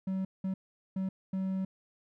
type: tone bursts at uneven times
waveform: triangle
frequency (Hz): 190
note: F#3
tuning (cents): +46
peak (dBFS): -28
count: 4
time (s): 0.07-0.25 / 0.44-0.54 / 0.96-1.09 / 1.33-1.65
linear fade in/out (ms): 5
effects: none